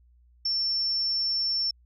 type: tone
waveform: sine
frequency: 5410 Hz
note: E8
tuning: 44 cents sharp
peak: -24 dBFS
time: 0.45-1.71 s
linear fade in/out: 5 ms
effects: added 60 Hz sine -56 dBFS peak until 1.85 s